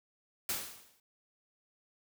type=noise with exponential decay; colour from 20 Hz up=white; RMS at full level=-32 dBFS; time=0.49-1 s; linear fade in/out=2 ms; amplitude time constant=110 ms; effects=none